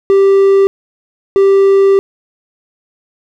triangle tone pair in turn, 392 / 392 Hz, G4 / G4, 0 / 0 cents, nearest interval unison, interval 0 cents, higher neither, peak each -3 dBFS, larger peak neither, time 0.1-0.67 / 1.36-1.99 s, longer second, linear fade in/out 0 ms, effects none

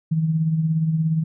sine tone with tremolo, 160 Hz, D#3, 49 cents sharp, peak -15 dBFS, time 0.11-1.24 s, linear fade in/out 10 ms, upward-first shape triangle, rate 17 Hz, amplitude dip 55%, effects none

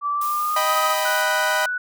sine tone with pitch glide, 1161 to 1258.8 Hz, D6 to D#6, -20 to +20 cents, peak -20 dBFS, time 0.01-0.96 s, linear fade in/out 50 ms, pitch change +140 cents, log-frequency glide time 0.13-0.72 s
blue noise, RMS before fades -34 dBFS, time 0.21-1.22 s, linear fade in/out 5 ms
sawtooth chord, Eb augmented, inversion none, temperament equal, 622.3 / 784 / 987.8 Hz, Eb5 / G5 / B5, 0 / 0 / 0 cents, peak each -20 / -23 / -20 dBFS, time 0.56-1.66 s, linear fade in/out 5 ms
sine tone, 1480 Hz, F#6, in tune, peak -22 dBFS, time 1.05-1.78 s, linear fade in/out 5 ms
effects none

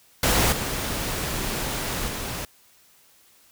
pink noise with level steps, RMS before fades -20 / -28 / -31 dBFS, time 0.23-2.45 s, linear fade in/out 2 ms, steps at 0.52 / 2.08 s, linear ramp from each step 5 ms, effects white hiss -57 dBFS RMS until 3.51 s

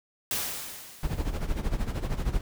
white noise with exponential decay, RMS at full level -28 dBFS, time 0.31-1.6 s, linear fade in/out 1 ms, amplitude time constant 280 ms
brown noise with tremolo, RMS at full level -26 dBFS, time 1.03-2.41 s, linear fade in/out 2 ms, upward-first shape sine, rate 13 Hz, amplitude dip 75%
effects none

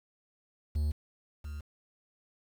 triangle tone pair in turn, 75 / 73.67 Hz, D2 / D2, +37 / +6 cents, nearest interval unison, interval 31 cents, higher first, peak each -25 / -35 dBFS, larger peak first, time 0.75-0.92 / 1.44-1.61 s, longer neither, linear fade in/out 10 ms, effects 9-bit

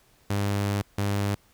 sawtooth tone bursts at uneven times, 100.9 Hz, G#2, 49 cents flat, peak -20 dBFS, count 2, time 0.3-0.82 / 0.98-1.35 s, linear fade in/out 5 ms, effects pink hiss -61 dBFS RMS until 1.53 s

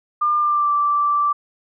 sine tone with pitch glide, 1200 to 1168.5 Hz, D6 to D6, +37 to -9 cents, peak -15 dBFS, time 0.21-1.33 s, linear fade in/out 10 ms, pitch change -46 cents, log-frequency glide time 0.39-0.71 s, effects none

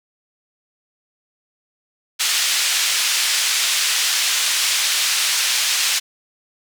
pink band-pass noise, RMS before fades -19 dBFS, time 2.19-6 s, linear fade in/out 20 ms, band 2600 to 8400 Hz, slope 12 dB/octave, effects none

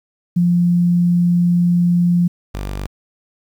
sine / sawtooth tone pair in turn, 174.61 / 49 Hz, F3 / G1, 0 / 0 cents, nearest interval octave + minor seventh, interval 2200 cents, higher first, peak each -11 / -19 dBFS, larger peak first, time 0.36-2.28 / 2.54-2.87 s, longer first, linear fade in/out 10 ms, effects 8-bit

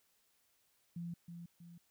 sine tone with echo, 171.1 Hz, F3, 35 cents flat, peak -40 dBFS, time 0.96-1.14 s, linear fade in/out 5 ms, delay 320 ms, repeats 2, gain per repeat -6 dB, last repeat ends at 1.78 s, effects white hiss -75 dBFS RMS until 1.9 s

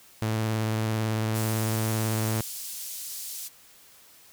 sawtooth tone with vibrato, 110 Hz, A2, in tune, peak -21 dBFS, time 0.22-2.41 s, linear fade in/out 0 ms, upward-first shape sine, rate 18 Hz, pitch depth 25 cents each way
white band-pass noise, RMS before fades -37 dBFS, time 1.34-3.49 s, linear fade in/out 20 ms, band 4900 to 15000 Hz, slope 12 dB/octave
effects white hiss -54 dBFS RMS until 4.32 s

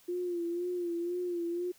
sine tone with vibrato, 349.2 Hz, F4, in tune, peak -31 dBFS, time 0.08-1.72 s, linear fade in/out 10 ms, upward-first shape sine, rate 2 Hz, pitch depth 49 cents each way, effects white hiss -62 dBFS RMS until 1.78 s

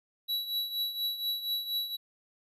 square tone with tremolo, 3920 Hz, B7, 14 cents flat, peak -28 dBFS, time 0.28-1.97 s, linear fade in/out 20 ms, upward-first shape triangle, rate 4.2 Hz, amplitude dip 75%, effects resampled to 32000 Hz

